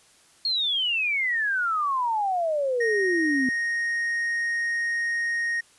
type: exponential sweep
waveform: sine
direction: down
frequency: 4337 to 249.8 Hz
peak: -22 dBFS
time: 0.45-3.49 s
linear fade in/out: 2 ms
type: tone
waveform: triangle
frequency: 1864.7 Hz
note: A#6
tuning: in tune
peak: -22 dBFS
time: 2.8-5.61 s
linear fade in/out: 10 ms
effects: white hiss -57 dBFS RMS until 5.78 s + resampled to 24000 Hz